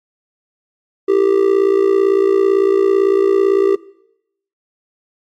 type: tone with amplitude modulation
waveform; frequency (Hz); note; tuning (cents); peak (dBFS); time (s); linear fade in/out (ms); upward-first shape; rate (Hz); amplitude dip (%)
triangle; 392; G4; 0; -4; 1.08-3.76; 10; sine; 57.9; 85
effects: noise-tail reverb RT60 0.8 s tail -21 dB re dry + MP3 64 kbps

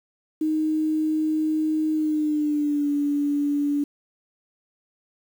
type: tone with pitch glide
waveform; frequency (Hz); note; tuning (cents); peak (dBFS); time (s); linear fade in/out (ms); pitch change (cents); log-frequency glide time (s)
sine; 311.1 to 288.6; D#4 to D4; 0 to -30; -20; 0.41-3.84; 5; -130; 1.93-2.89
effects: 8-bit

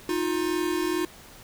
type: tone pair together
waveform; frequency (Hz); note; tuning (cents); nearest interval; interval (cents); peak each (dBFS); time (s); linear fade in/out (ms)
square; 313.7 / 355.7; D#4 / F4; +14 / +32; major second; 218; -29 / -27; 0.09-1.05; 2
effects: pink hiss -48 dBFS RMS until 1.43 s

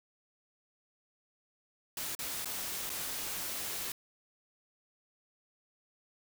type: noise with dropouts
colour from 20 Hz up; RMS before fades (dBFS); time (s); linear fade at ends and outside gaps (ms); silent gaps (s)
white; -38; 1.97-3.92; 2; 2.151-2.19 / 2.447-2.456 / 2.895-2.9
effects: none

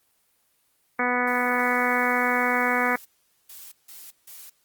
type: harmonic tone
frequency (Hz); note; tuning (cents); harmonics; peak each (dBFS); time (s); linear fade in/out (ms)
246.9; B3; 0; 1 / 2 / 3 / 4 / 5 / 6 / 7 / 8 / 9; -29 / -29 / -29 / -29 / -29 / -29 / -29 / -29 / -29; 0.99-2.96; 5
type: noise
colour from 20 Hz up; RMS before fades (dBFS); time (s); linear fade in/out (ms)
blue; -46; 1.27-3.05; 5
type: noise bursts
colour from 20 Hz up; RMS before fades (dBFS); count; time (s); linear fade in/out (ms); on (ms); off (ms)
blue; -43; 3; 3.49-4.5; 10; 230; 160
effects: white hiss -67 dBFS RMS until 4.64 s + Opus 24 kbps

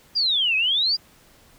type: exponential two-way sweep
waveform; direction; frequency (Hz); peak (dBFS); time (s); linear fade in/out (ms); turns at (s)
sine; down then up; 4933 to 2500 to 4933; -18; 0.15-0.97; 20; 0.56
effects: pink hiss -54 dBFS RMS until 1.58 s

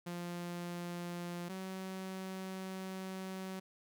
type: tone pair in turn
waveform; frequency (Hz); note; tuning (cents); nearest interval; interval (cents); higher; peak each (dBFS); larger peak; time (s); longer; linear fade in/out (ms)
sawtooth; 174.3 / 188.9; F3 / F#3; -3 / +36; minor second; 139; second; -36 / -37; first; 0.06-1.49 / 1.49-3.6; second; 10
effects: none

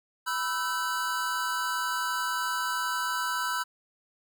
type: chord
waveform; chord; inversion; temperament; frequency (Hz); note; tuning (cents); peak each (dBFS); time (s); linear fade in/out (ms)
square; E minor; second; equal with one note detuned; 987.8 / 1318.5 / 1530.4; B5 / E6 / G6; 0 / 0 / -42; -33; 0.26-3.64; 20
effects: none

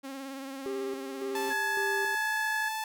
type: tone with vibrato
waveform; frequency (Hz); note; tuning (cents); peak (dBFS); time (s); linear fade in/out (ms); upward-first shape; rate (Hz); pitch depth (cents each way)
sawtooth; 270.6; C#4; -42; -34; 0.03-1.54; 20; triangle; 18; 44
type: tone with tremolo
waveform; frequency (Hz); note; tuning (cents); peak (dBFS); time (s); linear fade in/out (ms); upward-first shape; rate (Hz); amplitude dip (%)
triangle; 396.5; G4; +20; -30; 0.66-2.15; 0; square; 1.8; 60
type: tone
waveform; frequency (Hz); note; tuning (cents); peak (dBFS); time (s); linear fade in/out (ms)
sawtooth; 874; A5; -12; -28; 1.35-2.84; 2
type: tone with pitch glide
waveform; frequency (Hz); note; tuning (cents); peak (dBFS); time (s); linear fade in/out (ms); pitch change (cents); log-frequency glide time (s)
sine; 1678 to 1696.5; G#6 to G#6; +17 to +36; -29; 1.5-2.69; 10; +19; 1.94-2.52
effects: none

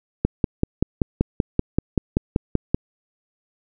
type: click train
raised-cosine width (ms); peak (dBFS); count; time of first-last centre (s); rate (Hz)
3; -4; 14; 0.25-2.745; 5.21
effects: none

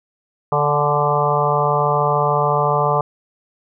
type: harmonic tone with a mistuned harmonic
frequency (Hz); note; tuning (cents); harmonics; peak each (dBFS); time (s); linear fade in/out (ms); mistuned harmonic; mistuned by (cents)
146.83; D3; 0; 1 / 3 / 4 / 5 / 6 / 7 / 8; -22 / -22 / -22 / -22 / -22 / -22 / -22; 0.52-3.01; 2; 6; -28
effects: none

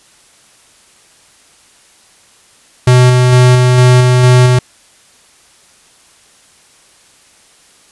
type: tone with tremolo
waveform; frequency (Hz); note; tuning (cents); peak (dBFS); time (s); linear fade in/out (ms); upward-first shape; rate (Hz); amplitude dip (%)
square; 125.4; B2; +27; -4; 2.87-4.59; 5; square; 2.2; 25
effects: white hiss -46 dBFS RMS until 7.91 s + resampled to 24000 Hz

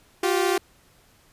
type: tone pair together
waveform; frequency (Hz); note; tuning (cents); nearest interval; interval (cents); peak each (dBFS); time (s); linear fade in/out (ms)
sawtooth; 352.7 / 387; F4 / G4; +17 / -22; major second; 161; -19; 0.23-0.58; 5
effects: pink hiss -58 dBFS RMS until 1.32 s + resampled to 32000 Hz

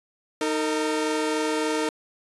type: tone pair together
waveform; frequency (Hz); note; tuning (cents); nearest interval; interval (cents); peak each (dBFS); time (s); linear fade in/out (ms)
sawtooth; 311.5 / 455.5; D#4 / A#4; +2 / -40; perfect fifth; 658; -22; 0.41-1.89; 2
effects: resampled to 24000 Hz

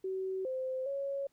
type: tone with pitch steps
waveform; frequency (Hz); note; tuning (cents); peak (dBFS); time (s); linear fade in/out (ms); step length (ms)
sine; 378.9 / 519 / 554; F#4 / C5 / C#5; +41 / -14 / -1; -33; 0.04-1.27; 5; 410
effects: pink hiss -75 dBFS RMS until 1.32 s

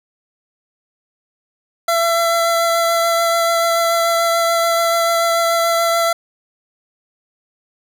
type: tone with vibrato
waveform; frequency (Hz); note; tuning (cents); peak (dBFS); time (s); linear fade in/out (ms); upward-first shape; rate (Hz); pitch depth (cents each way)
25% pulse; 673; E5; +36; -10; 1.88-6.13; 5; triangle; 6.9; 13
effects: none

